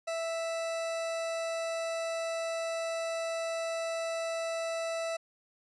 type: tone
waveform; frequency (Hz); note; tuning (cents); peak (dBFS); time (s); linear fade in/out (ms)
40% pulse; 659.3; E5; 0; -31; 0.07-5.17; 10
effects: resampled to 22050 Hz